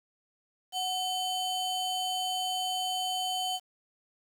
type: ring-modulated tone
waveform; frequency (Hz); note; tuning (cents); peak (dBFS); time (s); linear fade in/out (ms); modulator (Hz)
square; 1900; A#6; +33; -27; 0.72-3.6; 50; 1160
effects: low-pass 12000 Hz 12 dB/octave + 9-bit

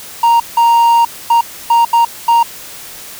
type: tone bursts at uneven times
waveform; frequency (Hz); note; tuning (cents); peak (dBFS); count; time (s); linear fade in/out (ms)
triangle; 932.3; A#5; 0; -4; 6; 0.23-0.4 / 0.57-1.05 / 1.3-1.41 / 1.7-1.85 / 1.93-2.05 / 2.28-2.43; 5
effects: white hiss -31 dBFS RMS until 3.19 s

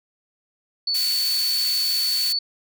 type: tone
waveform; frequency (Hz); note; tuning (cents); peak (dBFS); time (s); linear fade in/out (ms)
sine; 4461; C#8; +10; -20; 0.87-2.39; 5
type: high-pass noise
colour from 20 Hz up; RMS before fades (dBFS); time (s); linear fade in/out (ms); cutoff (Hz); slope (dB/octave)
white; -29; 0.94-2.33; 10; 2200; 12
effects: none

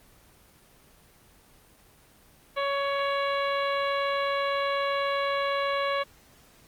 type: harmonic tone with a mistuned harmonic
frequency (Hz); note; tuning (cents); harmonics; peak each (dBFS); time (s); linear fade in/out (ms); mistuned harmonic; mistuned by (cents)
559; C#5; +14; 1 / 2 / 3 / 4 / 5 / 6 / 7; -28 / -29 / -35 / -36 / -40 / -40 / -42; 2.56-6.04; 20; 7; +29
effects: pink hiss -57 dBFS RMS until 6.67 s + Opus 24 kbps

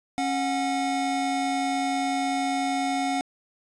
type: tone pair together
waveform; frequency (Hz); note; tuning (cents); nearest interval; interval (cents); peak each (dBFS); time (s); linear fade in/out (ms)
square; 273.4 / 730; C#4 / F#5; -24 / -24; octave + perfect fourth; 1700; -28 / -27; 0.18-3.21; 0
effects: resampled to 22050 Hz + 10-bit

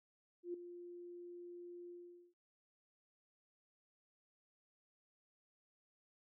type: tone with ADSR envelope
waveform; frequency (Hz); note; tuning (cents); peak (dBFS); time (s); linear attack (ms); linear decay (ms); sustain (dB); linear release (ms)
sine; 350.3; F4; +5; -38; 0.43-2.34; 110; 5; -11; 440
effects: none

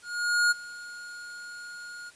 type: tone with ADSR envelope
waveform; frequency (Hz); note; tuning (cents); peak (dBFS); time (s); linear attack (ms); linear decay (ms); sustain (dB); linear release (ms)
square; 1432; F6; +43; -20; 0.02-2.11; 490; 21; -20; 28
effects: white hiss -55 dBFS RMS until 2.15 s + resampled to 22050 Hz

